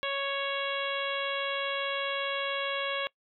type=harmonic tone; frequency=554.4 Hz; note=C#5; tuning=in tune; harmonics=1 / 2 / 3 / 4 / 5 / 6 / 7; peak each=-34 / -36 / -37 / -38 / -37 / -37 / -45 dBFS; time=0.03-3.07 s; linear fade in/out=0 ms; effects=noise-tail reverb RT60 0.1 s tail -23 dB re dry